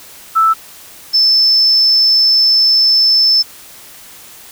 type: tone pair in turn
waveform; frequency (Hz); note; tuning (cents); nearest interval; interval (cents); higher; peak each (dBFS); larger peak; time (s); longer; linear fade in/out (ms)
sine; 1318.5 / 5274; E6 / E8; 0 / 0; 2 octaves; 2400; second; -7; neither; 0.35-0.54 / 1.13-3.43; second; 20
effects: white hiss -37 dBFS RMS until 4.51 s